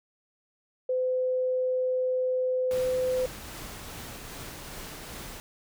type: tone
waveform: sine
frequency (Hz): 510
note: C5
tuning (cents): -44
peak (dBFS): -24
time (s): 0.89-3.26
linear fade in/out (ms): 5
type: noise with tremolo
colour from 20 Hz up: pink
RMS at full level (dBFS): -40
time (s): 2.71-5.4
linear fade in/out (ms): 0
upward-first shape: triangle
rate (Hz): 2.5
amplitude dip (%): 25
effects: none